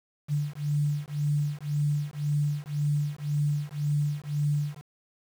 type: beating tone pair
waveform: sine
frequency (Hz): 145.8 / 147.7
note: D3 / D3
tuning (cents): -12 / +10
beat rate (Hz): 1.9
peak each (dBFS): -28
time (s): 0.28-4.82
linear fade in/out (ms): 50
effects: 8-bit